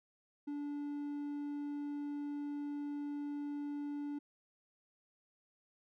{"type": "tone", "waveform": "triangle", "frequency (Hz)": 289.8, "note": "D4", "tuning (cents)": -23, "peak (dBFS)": -36, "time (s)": [0.47, 4.19], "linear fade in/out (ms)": 10, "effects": []}